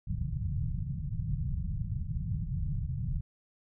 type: low-pass noise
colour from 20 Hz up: white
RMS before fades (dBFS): -33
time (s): 0.07-3.21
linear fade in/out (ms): 10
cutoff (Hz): 160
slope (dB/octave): 48
effects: none